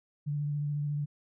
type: tone with vibrato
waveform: sine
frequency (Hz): 146.4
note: D3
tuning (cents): -5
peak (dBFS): -29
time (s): 0.26-1.06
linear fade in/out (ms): 20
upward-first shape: sine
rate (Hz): 14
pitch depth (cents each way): 19
effects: none